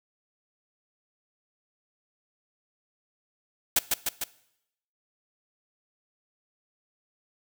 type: noise with echo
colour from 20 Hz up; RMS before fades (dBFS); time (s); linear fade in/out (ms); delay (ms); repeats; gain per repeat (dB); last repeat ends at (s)
white; -21; 3.76-3.79; 5; 150; 3; -3; 4.24
effects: noise-tail reverb RT60 0.8 s tail -19 dB re dry